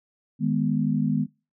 sine chord, G# minor, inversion second, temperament equal, 155.56 / 207.7 / 246.9 Hz, D#3 / G#3 / B3, 0 / 0 / 0 cents, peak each -25 dBFS, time 0.39-1.27 s, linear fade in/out 50 ms, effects noise-tail reverb RT60 0.3 s tail -20 dB re dry

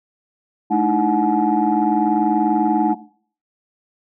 sine tone cluster, 215.2 / 302.2 / 322.6 / 735 / 852 Hz, A3 / D4 / E4 / F#5 / G#5, -38 / +50 / -37 / -12 / +44 cents, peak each -20 dBFS, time 0.7-2.95 s, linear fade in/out 20 ms, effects noise-tail reverb RT60 0.5 s tail -18 dB re dry + tanh soft clip ceiling -6 dBFS

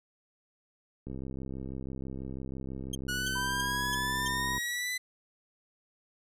click train, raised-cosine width 3 ms, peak -27 dBFS, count 233, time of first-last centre 1.07-4.58 s, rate 66.1 Hz
20% pulse tone bursts, 3190 Hz, G7, 30 cents sharp, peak -28 dBFS, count 5, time 2.93-4.28 s, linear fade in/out 5 ms, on 22 ms, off 310 ms
sawtooth linear sweep, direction up, 1452 to 2013 Hz, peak -28 dBFS, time 3.08-4.98 s, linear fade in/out 10 ms
sine tone, 987.8 Hz, B5, in tune, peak -34 dBFS, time 3.35-4.58 s, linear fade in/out 10 ms
effects resampled to 32000 Hz

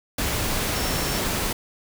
sine tone in noise, 5440 Hz, F8, 46 cents flat, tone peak -34 dBFS, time 0.75-1.19 s, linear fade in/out 5 ms, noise pink, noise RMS -25 dBFS, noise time 0.18-1.53 s, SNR -12 dB, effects none

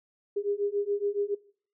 sine beating tone pair, 402.9 / 410 Hz, G4 / G#4, +48 / -22 cents, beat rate 7.1 Hz, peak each -30 dBFS, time 0.36-1.35 s, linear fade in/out 10 ms, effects noise-tail reverb RT60 0.5 s tail -20 dB re dry

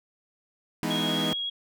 sawtooth chord, E major seventh, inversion none, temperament equal with one note detuned, 164.81 / 207.7 / 246.9 / 308.8 Hz, E3 / G#3 / B3 / D#4, 0 / 0 / 0 / -13 cents, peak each -28 dBFS, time 0.83-1.33 s, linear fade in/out 0 ms
sine tone with vibrato, 3301 Hz, G#7, 11 cents flat, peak -28 dBFS, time 0.9-1.5 s, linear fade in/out 10 ms, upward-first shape sine, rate 11 Hz, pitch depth 9 cents each way
effects none

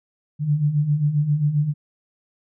sine beating tone pair, 142.7 / 150.2 Hz, D3 / D3, -49 / +39 cents, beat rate 7.5 Hz, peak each -24 / -18 dBFS, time 0.39-1.74 s, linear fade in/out 50 ms, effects none

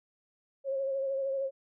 sine tone with vibrato, 542 Hz, C#5, 39 cents flat, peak -29 dBFS, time 0.64-1.51 s, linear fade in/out 50 ms, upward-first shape sine, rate 13 Hz, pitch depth 32 cents each way, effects none

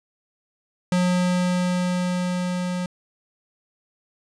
square tone with level ramp, 180 Hz, F#3, 47 cents flat, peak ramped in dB -18 to -25 dBFS, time 0.92-2.86 s, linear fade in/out 2 ms, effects resampled to 22050 Hz + 10-bit

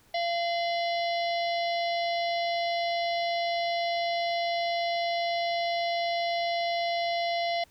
harmonic tone with a mistuned harmonic, 686 Hz, F5, 31 cents flat, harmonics 1 / 3 / 4 / 5 / 6 / 7 / 8, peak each -27 / -35 / -40 / -40 / -39 / -45 / -46 dBFS, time 0.14-7.64 s, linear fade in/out 5 ms, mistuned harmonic 4, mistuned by +130 cents, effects pink hiss -61 dBFS RMS until 7.7 s

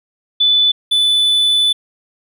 sine / triangle tone pair in turn, 3489 / 3489 Hz, A7 / A7, -15 / -15 cents, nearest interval unison, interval 0 cents, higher neither, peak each -9 dBFS, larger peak neither, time 0.4-0.72 / 0.91-1.73 s, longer second, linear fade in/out 10 ms, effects none

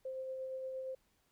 sine tone with tremolo, 523.3 Hz, C5, in tune, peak -38 dBFS, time 0.05-0.95 s, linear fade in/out 5 ms, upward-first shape sine, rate 8.6 Hz, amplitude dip 25%, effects pink hiss -75 dBFS RMS until 1.31 s

